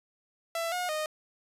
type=tone with pitch steps; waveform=sawtooth; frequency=667 / 720 / 617 Hz; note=E5 / F#5 / D#5; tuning=+20 / -47 / -15 cents; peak=-26 dBFS; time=0.55-1.06 s; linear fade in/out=2 ms; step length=170 ms; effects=resampled to 32000 Hz